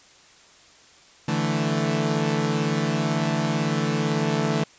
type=chord; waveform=sawtooth; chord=D suspended second; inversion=none; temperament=equal; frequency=146.83 / 164.81 / 220 Hz; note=D3 / E3 / A3; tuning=0 / 0 / 0 cents; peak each=-22 dBFS; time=1.28-4.64 s; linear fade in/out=5 ms; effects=white hiss -52 dBFS RMS until 4.78 s + resampled to 16000 Hz